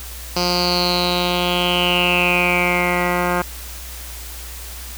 10% pulse tone with low-pass filter sweep, 177.3 Hz, F3, 26 cents sharp, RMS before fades -18 dBFS, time 0.36-3.42 s, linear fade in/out 5 ms, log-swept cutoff 5100 to 1700 Hz, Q 8.9, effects added 60 Hz sine -33 dBFS peak until 4.97 s + white hiss -35 dBFS RMS until 4.97 s

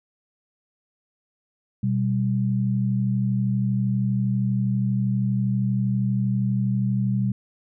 sine tone pair together, 123.47 / 196 Hz, B2 / G3, 0 / 0 cents, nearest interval minor sixth, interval 800 cents, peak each -22 / -23 dBFS, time 1.83-7.32 s, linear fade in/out 5 ms, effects none

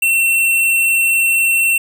square tone, 2708 Hz, E7, 46 cents sharp, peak -12 dBFS, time 0.02-1.78 s, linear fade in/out 5 ms, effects none

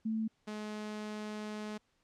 sine / sawtooth tone pair in turn, 220.9 / 212.2 Hz, A3 / G#3, +7 / +38 cents, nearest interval minor second, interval 69 cents, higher first, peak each -31 / -35 dBFS, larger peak first, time 0.05-0.28 / 0.47-1.78 s, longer second, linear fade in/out 10 ms, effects pink hiss -75 dBFS RMS until 2.03 s + low-pass 7000 Hz 12 dB/octave

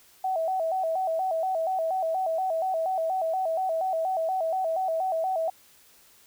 sine tone with vibrato, 700 Hz, F5, 4 cents sharp, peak -24 dBFS, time 0.24-5.5 s, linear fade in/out 5 ms, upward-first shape square, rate 4.2 Hz, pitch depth 130 cents each way, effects white hiss -57 dBFS RMS until 6.26 s

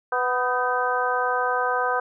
harmonic tone with a mistuned harmonic, 248.8 Hz, B3, 13 cents sharp, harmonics 2 / 3 / 4 / 5 / 6, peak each -27 / -27 / -27 / -27 / -27 dBFS, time 0.12-2 s, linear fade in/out 5 ms, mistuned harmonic 6, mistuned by +54 cents, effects none

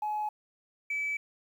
sine tone pair in turn, 847 / 2300 Hz, G#5 / D7, +34 / -37 cents, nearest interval octave + perfect fourth, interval 1729 cents, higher second, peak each -28 dBFS, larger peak neither, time 0.02-0.29 / 0.9-1.17 s, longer neither, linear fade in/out 5 ms, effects tanh soft clip ceiling -26 dBFS + 10-bit

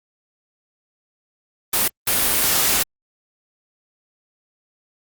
white noise bursts at uneven times, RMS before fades -18 dBFS, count 2, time 1.73-1.88 / 2.07-2.83 s, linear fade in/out 5 ms, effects Opus 32 kbps

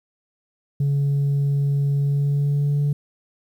sine tone with pitch glide, 141.1 to 144.65 Hz, C#3 to D3, +31 to -26 cents, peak -15 dBFS, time 0.8-2.93 s, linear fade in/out 5 ms, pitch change +43 cents, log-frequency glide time 1.97-2.82 s, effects tanh soft clip ceiling -16 dBFS + 9-bit

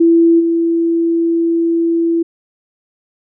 sine tone with level steps, 334.1 Hz, E4, 23 cents sharp, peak -6 / -11 dBFS, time 0-2.23 s, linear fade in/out 10 ms, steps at 0.39 s, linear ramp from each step 20 ms, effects none

